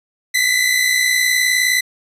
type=tone pair together; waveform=sawtooth; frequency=1975.5 / 2035 Hz; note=B6 / C7; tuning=0 / -49 cents; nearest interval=minor second; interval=51 cents; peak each=-13 dBFS; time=0.34-1.81 s; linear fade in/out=10 ms; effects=resampled to 32000 Hz